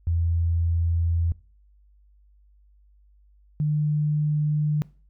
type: tone pair in turn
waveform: sine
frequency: 84 / 150.19 Hz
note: E2 / D3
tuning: +33 / +39 cents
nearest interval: minor seventh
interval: 1006 cents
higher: second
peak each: -20 dBFS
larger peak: neither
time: 0.07-1.32 / 3.6-4.82 s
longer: first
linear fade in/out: 0 ms
effects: noise-tail reverb RT60 0.4 s tail -21 dB re dry + added 50 Hz sine -54 dBFS peak until 5.09 s